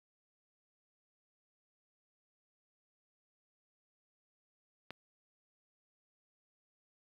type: click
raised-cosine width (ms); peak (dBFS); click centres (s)
0.3; -26; 4.906
effects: high-pass 80 Hz 12 dB/octave + 10-bit